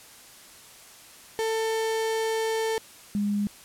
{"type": "tone pair in turn", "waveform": ["35% pulse", "sine"], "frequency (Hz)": [445.3, 204.8], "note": ["A4", "G#3"], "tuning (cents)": [21, -24], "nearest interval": "octave + minor second", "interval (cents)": 1345, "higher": "first", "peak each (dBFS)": -23, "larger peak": "neither", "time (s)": [[1.39, 2.78], [3.15, 3.47]], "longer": "first", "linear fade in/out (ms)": 0, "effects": ["white hiss -49 dBFS RMS until 3.64 s", "low-pass 12000 Hz 12 dB/octave"]}